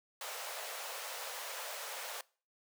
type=high-pass noise; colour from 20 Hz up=pink; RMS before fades=-43 dBFS; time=0.21-2.21 s; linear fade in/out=2 ms; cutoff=490 Hz; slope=48 dB/octave; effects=noise-tail reverb RT60 0.4 s tail -23 dB re dry